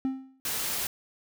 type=tone with exponential decay; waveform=triangle; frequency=264.5 Hz; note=C4; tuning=19 cents sharp; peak=-21 dBFS; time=0.05-0.4 s; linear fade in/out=0 ms; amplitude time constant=74 ms
type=noise; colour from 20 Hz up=white; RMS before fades=-31 dBFS; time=0.45-0.87 s; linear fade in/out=2 ms
effects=none